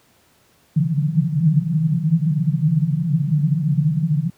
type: band-pass noise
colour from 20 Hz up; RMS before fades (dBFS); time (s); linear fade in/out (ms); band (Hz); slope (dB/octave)
white; -18; 0.76-4.3; 5; 140 to 170; 96
effects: pink hiss -57 dBFS RMS until 4.37 s + high-pass 80 Hz 12 dB/octave